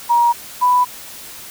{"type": "tone pair in turn", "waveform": "sine", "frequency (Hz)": [948, 991], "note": ["A#5", "B5"], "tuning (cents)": [29, 6], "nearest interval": "minor second", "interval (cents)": 77, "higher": "second", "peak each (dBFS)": [-10, -10], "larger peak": "neither", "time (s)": [[0.09, 0.33], [0.61, 0.85]], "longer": "neither", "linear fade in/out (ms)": 20, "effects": ["white hiss -35 dBFS RMS until 1.5 s"]}